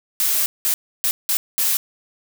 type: noise bursts at uneven times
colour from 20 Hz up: blue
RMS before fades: -19 dBFS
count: 5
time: 0.2-0.46 / 0.65-0.74 / 1.04-1.11 / 1.29-1.37 / 1.58-1.77 s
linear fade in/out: 0 ms
effects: none